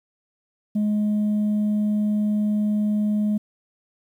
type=tone; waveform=sine; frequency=210 Hz; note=G#3; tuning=19 cents sharp; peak=-16 dBFS; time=0.75-3.38 s; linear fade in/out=10 ms; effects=tanh soft clip ceiling -18 dBFS + 9-bit